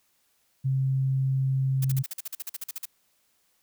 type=tone; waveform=sine; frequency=133.4 Hz; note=C3; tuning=34 cents sharp; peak=-22 dBFS; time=0.64-2.03 s; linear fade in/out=20 ms
type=noise bursts; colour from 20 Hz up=blue; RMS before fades=-34 dBFS; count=15; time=1.82-2.855 s; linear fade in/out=5 ms; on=27 ms; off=45 ms
effects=white hiss -69 dBFS RMS until 3.62 s